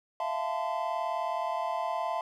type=chord; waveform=triangle; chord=F major seventh; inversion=third; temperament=equal with one note detuned; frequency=659.3 / 698.5 / 880 / 1024.4 Hz; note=E5 / F5 / A5 / C6; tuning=0 / 0 / 0 / -37 cents; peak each=-33 dBFS; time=0.2-2.21 s; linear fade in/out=2 ms; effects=none